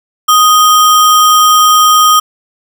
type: tone with sample-and-hold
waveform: sine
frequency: 1244.5 Hz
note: D#6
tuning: in tune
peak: -3 dBFS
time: 0.28-2.2 s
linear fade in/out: 10 ms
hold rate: 4410 Hz
effects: none